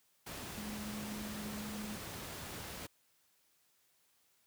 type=tone in noise; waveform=sine; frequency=210.6 Hz; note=G#3; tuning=24 cents sharp; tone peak=-42 dBFS; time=0.57-1.96 s; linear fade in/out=10 ms; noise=pink; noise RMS=-45 dBFS; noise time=0.26-2.87 s; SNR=0 dB; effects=white hiss -73 dBFS RMS until 4.46 s + high-pass 60 Hz 12 dB/octave